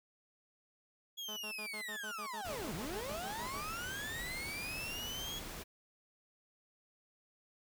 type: linear two-way sweep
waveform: 35% pulse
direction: down then up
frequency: 3356 to 138.59 to 3356 Hz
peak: -39 dBFS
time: 1.17-5.4 s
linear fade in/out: 20 ms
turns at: 2.74 s
type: tone bursts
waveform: 10% pulse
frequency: 212.7 Hz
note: G#3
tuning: 42 cents sharp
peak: -38 dBFS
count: 16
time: 1.28-3.618 s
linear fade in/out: 10 ms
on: 88 ms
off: 62 ms
type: noise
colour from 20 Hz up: pink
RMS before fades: -46 dBFS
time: 2.44-5.64 s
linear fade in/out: 20 ms
effects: none